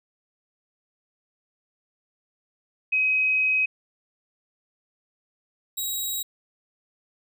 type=tone pair in turn; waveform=sine / 10% pulse; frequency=2532 / 3830 Hz; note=D#7 / A#7; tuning=+30 / +46 cents; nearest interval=perfect fifth; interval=716 cents; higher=second; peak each=-19 dBFS; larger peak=neither; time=2.92-3.66 / 5.77-6.23 s; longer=first; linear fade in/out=10 ms; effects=none